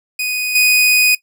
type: tone with level steps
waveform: sawtooth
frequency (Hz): 2489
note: D#7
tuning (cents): 0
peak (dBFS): -14 / -6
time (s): 0.19-1.15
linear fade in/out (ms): 5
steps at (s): 0.55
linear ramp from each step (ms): 5
effects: noise-tail reverb RT60 0.1 s tail -19 dB re dry